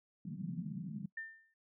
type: band-pass noise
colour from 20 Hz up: white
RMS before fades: -42 dBFS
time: 0.25-1.06 s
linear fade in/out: 5 ms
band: 150 to 210 Hz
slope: 48 dB/octave
type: tone with exponential decay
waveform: sine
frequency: 1800 Hz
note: A6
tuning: 39 cents sharp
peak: -38 dBFS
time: 1.17-1.54 s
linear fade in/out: 5 ms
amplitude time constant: 79 ms
effects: noise-tail reverb RT60 0.1 s tail -21 dB re dry